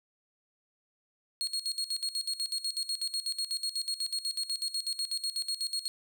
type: tone with tremolo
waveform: 35% pulse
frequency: 4292 Hz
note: C8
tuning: 43 cents sharp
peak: -28 dBFS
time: 1.41-5.88 s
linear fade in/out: 0 ms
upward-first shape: square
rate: 8.1 Hz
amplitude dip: 80%
effects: none